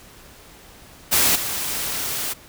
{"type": "noise with level steps", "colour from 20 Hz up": "white", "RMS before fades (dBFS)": [-17, -26], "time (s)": [1.11, 2.34], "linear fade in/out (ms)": 20, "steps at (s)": 1.35, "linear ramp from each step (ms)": 10, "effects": ["pink hiss -46 dBFS RMS until 2.48 s"]}